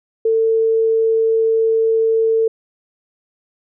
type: tone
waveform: sine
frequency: 448.2 Hz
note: A4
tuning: 32 cents sharp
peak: -12 dBFS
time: 0.25-2.48 s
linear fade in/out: 5 ms
effects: none